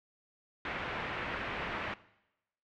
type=low-pass noise; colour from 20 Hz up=white; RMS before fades=-38 dBFS; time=0.65-1.94 s; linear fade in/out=2 ms; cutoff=2400 Hz; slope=24 dB/octave; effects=noise-tail reverb RT60 0.9 s tail -19 dB re dry